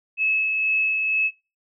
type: tone with tremolo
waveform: sine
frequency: 2591 Hz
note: E7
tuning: 30 cents flat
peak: -18 dBFS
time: 0.17-1.31 s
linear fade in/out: 50 ms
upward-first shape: sine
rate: 2.1 Hz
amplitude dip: 30%
effects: noise-tail reverb RT60 0.3 s tail -22 dB re dry